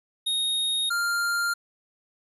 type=tone pair in turn; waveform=square; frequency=3729 / 1396.8 Hz; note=A#7 / F6; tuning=0 / 0 cents; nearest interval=octave + perfect fourth; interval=1700 cents; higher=first; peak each=-24 dBFS; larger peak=neither; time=0.26-0.9 / 0.9-1.54 s; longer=neither; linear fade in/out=10 ms; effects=resampled to 32000 Hz + 10-bit